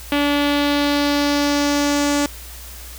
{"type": "tone with low-pass filter sweep", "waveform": "sawtooth", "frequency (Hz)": 288.3, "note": "D4", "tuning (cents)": -32, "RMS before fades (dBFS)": -18, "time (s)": [0.12, 2.26], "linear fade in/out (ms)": 2, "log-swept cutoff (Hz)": [3100, 7500], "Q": 2.2, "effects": ["added 60 Hz sine -36 dBFS peak until 2.98 s", "white hiss -38 dBFS RMS until 2.98 s"]}